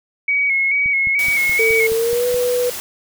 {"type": "tone with vibrato", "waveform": "sine", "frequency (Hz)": 2217, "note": "C#7", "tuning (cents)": 0, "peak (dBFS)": -14, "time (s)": [0.28, 1.87], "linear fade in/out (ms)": 5, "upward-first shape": "square", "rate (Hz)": 2.3, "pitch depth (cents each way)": 35}
{"type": "click train", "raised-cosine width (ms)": 5, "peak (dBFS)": -22, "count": 8, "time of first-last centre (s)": [0.86, 2.343], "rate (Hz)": 4.72}
{"type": "noise", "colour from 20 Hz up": "white", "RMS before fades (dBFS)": -28, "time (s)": [1.19, 2.8], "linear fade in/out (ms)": 0}
{"type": "tone with pitch glide", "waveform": "sine", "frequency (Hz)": [448.8, 492.3], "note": ["A4", "B4"], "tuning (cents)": [34, -6], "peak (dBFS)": -15, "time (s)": [1.59, 2.7], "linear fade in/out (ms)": 5, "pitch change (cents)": 160, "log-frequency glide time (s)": [1.93, 2.26]}
{"effects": []}